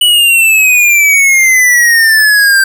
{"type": "exponential sweep", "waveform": "square", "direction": "down", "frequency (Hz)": [2965, 1566], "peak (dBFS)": -5, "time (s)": [0.01, 2.64], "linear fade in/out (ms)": 5, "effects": []}